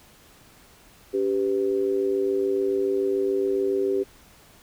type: tone with amplitude modulation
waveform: sine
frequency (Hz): 392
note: G4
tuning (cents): 0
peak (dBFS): -17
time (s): 1.13-4.04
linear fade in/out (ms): 20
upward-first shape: sine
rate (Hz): 107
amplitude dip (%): 80
effects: pink hiss -53 dBFS RMS until 4.62 s